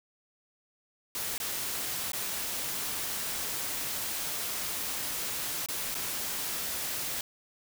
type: noise with dropouts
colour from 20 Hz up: white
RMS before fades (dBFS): -34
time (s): 1.15-7.21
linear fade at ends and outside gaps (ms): 2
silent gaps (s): 1.38-1.4 / 2.119-2.132 / 5.661-5.686 / 5.945-5.95
effects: none